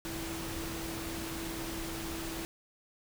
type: tone in noise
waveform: sine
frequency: 329.6 Hz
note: E4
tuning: in tune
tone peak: -40 dBFS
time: 0.05-2.45 s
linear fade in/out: 0 ms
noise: pink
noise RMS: -40 dBFS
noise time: 0.05-2.45 s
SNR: -3 dB
effects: none